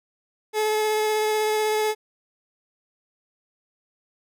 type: tone with vibrato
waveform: 30% pulse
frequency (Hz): 429.3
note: A4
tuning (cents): -43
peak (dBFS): -18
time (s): 0.53-1.95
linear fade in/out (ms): 50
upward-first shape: sine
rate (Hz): 16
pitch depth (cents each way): 11
effects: none